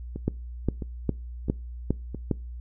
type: two click trains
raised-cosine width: 3 ms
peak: -20 / -10 dBFS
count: 4 / 6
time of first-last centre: 0.16-2.147 / 0.28-2.313 s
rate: 1.51 / 2.46 Hz
effects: noise-tail reverb RT60 0.3 s tail -24 dB re dry + added 60 Hz sine -35 dBFS peak until 2.6 s